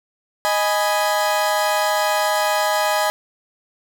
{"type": "chord", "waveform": "30% pulse", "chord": "G# minor", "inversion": "second", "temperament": "equal", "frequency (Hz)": [622.3, 830.6, 987.8], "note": ["D#5", "G#5", "B5"], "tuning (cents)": [0, 0, 0], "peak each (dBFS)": [-18, -18, -22], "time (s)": [0.45, 3.1], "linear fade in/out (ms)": 0, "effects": []}